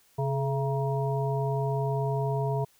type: harmonic tone with a mistuned harmonic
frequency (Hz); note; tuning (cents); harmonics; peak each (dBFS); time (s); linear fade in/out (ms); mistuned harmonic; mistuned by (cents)
135; C#3; -45; 1 / 3 / 5 / 7; -27 / -32 / -34 / -35; 0.18-2.65; 10; 3; +76
effects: white hiss -63 dBFS RMS until 2.79 s